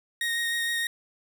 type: tone with vibrato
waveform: 30% pulse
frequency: 1864.7 Hz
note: A#6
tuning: in tune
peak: -23 dBFS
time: 0.21-0.87 s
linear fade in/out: 2 ms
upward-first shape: sine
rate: 6.5 Hz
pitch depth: 12 cents each way
effects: none